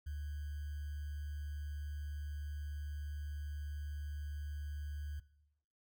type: tone with sample-and-hold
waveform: sine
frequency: 73.42 Hz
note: D2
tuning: in tune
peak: -39 dBFS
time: 0.06-5.2 s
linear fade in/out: 10 ms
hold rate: 1575 Hz
effects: noise-tail reverb RT60 0.9 s tail -19 dB re dry